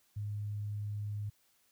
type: tone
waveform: sine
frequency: 103.83 Hz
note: G#2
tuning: in tune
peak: -35 dBFS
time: 0.16-1.3 s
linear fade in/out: 10 ms
effects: white hiss -71 dBFS RMS until 1.71 s